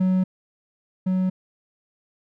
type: tone pair in turn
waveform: triangle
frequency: 185.9 / 185.9 Hz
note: F#3 / F#3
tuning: +8 / +8 cents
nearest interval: unison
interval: 0 cents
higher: neither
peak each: -15 / -17 dBFS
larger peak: first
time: 0-0.24 / 1.06-1.3 s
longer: neither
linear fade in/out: 10 ms
effects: none